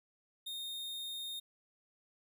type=tone; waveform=45% pulse; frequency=3685 Hz; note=A#7; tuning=21 cents flat; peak=-40 dBFS; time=0.46-1.4 s; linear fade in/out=10 ms; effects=none